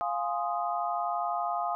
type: chord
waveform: sine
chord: F minor seventh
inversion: none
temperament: equal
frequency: 698.5 / 830.6 / 1046.5 / 1244.5 Hz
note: F5 / Ab5 / C6 / Eb6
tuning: 0 / 0 / 0 / 0 cents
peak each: -31 / -34 / -37 / -34 dBFS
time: 0.01-1.75 s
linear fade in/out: 0 ms
effects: none